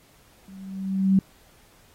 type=tone with level ramp; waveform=sine; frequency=192.1 Hz; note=G3; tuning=35 cents flat; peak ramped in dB=-42 to -13 dBFS; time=0.48-1.19 s; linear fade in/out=2 ms; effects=pink hiss -57 dBFS RMS until 1.94 s + AAC 48 kbps